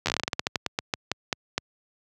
slowing click train, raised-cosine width 0.2 ms, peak -7 dBFS, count 20, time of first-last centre 0.06-1.58 s, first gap 11 ms, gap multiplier 1.19, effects high-pass 80 Hz 12 dB/octave

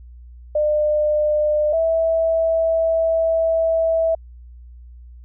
sine tone pair in turn, 602 / 653.3 Hz, D5 / E5, +43 / -16 cents, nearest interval minor second, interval 141 cents, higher second, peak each -15 dBFS, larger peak neither, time 0.55-1.73 / 1.73-4.15 s, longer second, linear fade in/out 5 ms, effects added 60 Hz sine -38 dBFS peak until 5.24 s

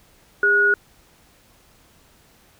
sine tone pair together, 406.4 / 1453 Hz, G#4 / F#6, -38 / -32 cents, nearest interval octave + minor seventh, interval 2206 cents, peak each -22 / -14 dBFS, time 0.43-0.74 s, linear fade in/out 2 ms, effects pink hiss -55 dBFS RMS until 2.59 s

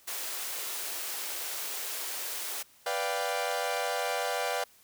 white high-pass noise, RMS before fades -36 dBFS, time 0.07-2.63 s, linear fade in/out 10 ms, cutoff 360 Hz, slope 24 dB/octave
sawtooth chord, G dominant seventh, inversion first, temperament equal, 493.9 / 587.3 / 698.5 / 784 Hz, B4 / D5 / F5 / G5, 0 / 0 / 0 / 0 cents, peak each -31 dBFS, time 2.86-4.64 s, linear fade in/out 5 ms
effects white hiss -60 dBFS RMS until 4.83 s

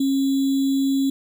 sine tone with sample-and-hold, 272.1 Hz, C#4, 32 cents flat, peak -17 dBFS, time 0-1.1 s, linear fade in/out 5 ms, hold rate 3675 Hz, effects none

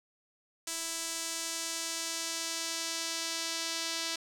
sawtooth tone with band-pass filter sweep, 329.6 Hz, E4, in tune, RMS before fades -36 dBFS, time 0.67-4.16 s, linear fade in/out 5 ms, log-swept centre 7500 to 5000 Hz, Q 1.4, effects 10-bit

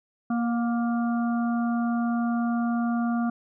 harmonic tone with a mistuned harmonic, 234.6 Hz, A#3, 11 cents sharp, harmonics 1 / 3 / 5 / 6, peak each -23 / -33 / -37 / -39 dBFS, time 0.3-3.3 s, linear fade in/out 5 ms, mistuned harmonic 3, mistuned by +19 cents, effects none

